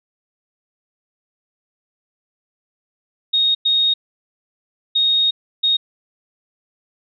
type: tone bursts at uneven times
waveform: sine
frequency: 3729 Hz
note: A#7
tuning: in tune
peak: -13 dBFS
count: 4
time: 3.33-3.55 / 3.65-3.94 / 4.95-5.31 / 5.63-5.77 s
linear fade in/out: 10 ms
effects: none